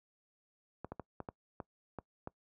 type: clicks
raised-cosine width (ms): 1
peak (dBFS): -27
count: 8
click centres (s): 0.846 / 0.92 / 0.997 / 1.203 / 1.288 / 1.602 / 1.987 / 2.274
effects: noise-tail reverb RT60 0.1 s tail -23 dB re dry + high-pass 60 Hz 12 dB/octave